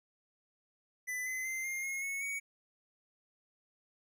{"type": "tone with pitch steps", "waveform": "square", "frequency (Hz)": [2000, 2038, 2078, 2118, 2158, 2200, 2242], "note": ["B6", "C7", "C7", "C7", "C#7", "C#7", "C#7"], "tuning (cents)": [21, -46, -12, 21, -47, -14, 19], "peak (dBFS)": -36, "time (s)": [1.07, 2.4], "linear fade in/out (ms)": 20, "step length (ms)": 190, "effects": []}